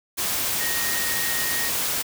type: tone in noise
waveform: sine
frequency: 1867 Hz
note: A#6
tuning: 2 cents sharp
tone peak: -29 dBFS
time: 0.59-1.7 s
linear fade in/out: 20 ms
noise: white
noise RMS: -25 dBFS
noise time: 0.17-2.03 s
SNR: -7 dB
effects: none